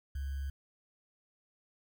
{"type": "tone with sample-and-hold", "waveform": "sine", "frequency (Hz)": 68.9, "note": "C#2", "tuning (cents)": -10, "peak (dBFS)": -34, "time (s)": [0.15, 0.5], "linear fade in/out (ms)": 5, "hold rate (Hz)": 1575, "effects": []}